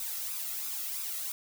blue noise with flanger, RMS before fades -36 dBFS, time 0-1.32 s, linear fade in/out 2 ms, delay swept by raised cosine 0.79 to 1.56 ms, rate 3 Hz, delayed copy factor +0.65, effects none

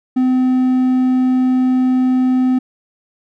triangle tone with hard clipping, 255.7 Hz, C4, 40 cents flat, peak -12 dBFS, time 0.16-2.59 s, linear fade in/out 10 ms, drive 6 dB, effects none

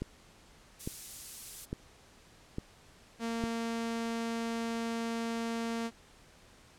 click train, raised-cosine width 3 ms, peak -22 dBFS, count 5, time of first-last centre 0.02-3.439 s, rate 1.17 Hz
violet noise, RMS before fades -38 dBFS, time 0.79-1.66 s, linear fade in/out 20 ms
sawtooth tone, 230 Hz, A#3, 23 cents flat, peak -29 dBFS, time 3.19-5.91 s, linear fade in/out 50 ms
effects pink hiss -59 dBFS RMS until 6.78 s + low-pass 9000 Hz 12 dB/octave

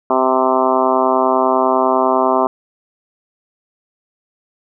harmonic tone, 130 Hz, C3, 11 cents flat, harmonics 2 / 3 / 4 / 5 / 6 / 7 / 8 / 9 / 10, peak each -21 / -19 / -25 / -17 / -21 / -20 / -19 / -22 / -29 dBFS, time 0.1-2.47 s, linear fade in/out 2 ms, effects none

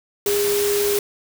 sine tone in noise, 408.9 Hz, G#4, 27 cents flat, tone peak -18 dBFS, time 0.26-0.99 s, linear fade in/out 2 ms, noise white, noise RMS -25 dBFS, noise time 0.26-0.99 s, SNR +4 dB, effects none

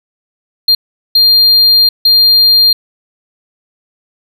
triangle tone bursts at uneven times, 4200 Hz, C8, 6 cents sharp, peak -3 dBFS, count 3, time 0.68-0.75 / 1.15-1.89 / 2.05-2.73 s, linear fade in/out 5 ms, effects none

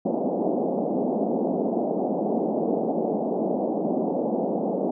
pink band-pass noise, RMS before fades -25 dBFS, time 0.05-4.91 s, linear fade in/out 5 ms, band 190 to 760 Hz, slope 48 dB/octave, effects none

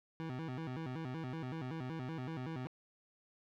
25% pulse tone with vibrato, 143.8 Hz, D3, 36 cents flat, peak -36 dBFS, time 0.2-2.67 s, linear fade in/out 0 ms, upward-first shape square, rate 5.3 Hz, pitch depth 210 cents each way, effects low-pass 3000 Hz 12 dB/octave + 12-bit

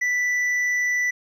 sine tone with hard clipping, 1975.5 Hz, B6, in tune, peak -21 dBFS, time 0.01-1.11 s, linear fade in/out 10 ms, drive 4 dB, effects none

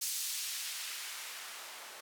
blue noise with band-pass filter sweep, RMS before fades -41 dBFS, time 0.01-2.01 s, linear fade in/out 10 ms, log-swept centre 5700 to 640 Hz, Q 0.72, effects none

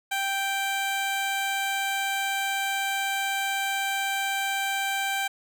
15% pulse tone, 784 Hz, G5, in tune, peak -19 dBFS, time 0.11-5.28 s, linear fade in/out 10 ms, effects none

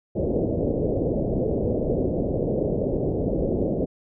white low-pass noise, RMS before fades -24 dBFS, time 0.15-3.86 s, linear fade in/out 20 ms, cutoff 580 Hz, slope 48 dB/octave, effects none

